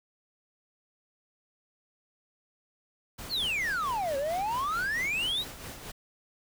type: noise with tremolo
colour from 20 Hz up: pink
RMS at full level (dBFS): -41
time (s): 3.18-5.92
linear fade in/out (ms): 10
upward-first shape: sine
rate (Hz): 4.5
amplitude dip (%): 45
type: exponential two-way sweep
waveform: triangle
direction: down then up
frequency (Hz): 4600 to 534 to 4043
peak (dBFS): -26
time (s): 3.29-5.45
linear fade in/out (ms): 50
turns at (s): 4.17
effects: none